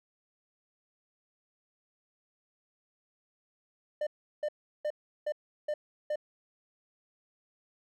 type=tone bursts; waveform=triangle; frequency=600 Hz; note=D5; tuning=37 cents sharp; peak=-27 dBFS; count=6; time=4.01-6.158 s; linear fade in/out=5 ms; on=58 ms; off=360 ms; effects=none